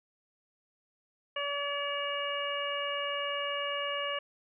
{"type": "harmonic tone", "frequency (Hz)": 571, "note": "D5", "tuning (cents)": -49, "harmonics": [1, 2, 3, 4, 5], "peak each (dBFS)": [-36, -37, -40, -41, -36], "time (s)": [1.36, 4.19], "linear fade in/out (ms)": 5, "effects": []}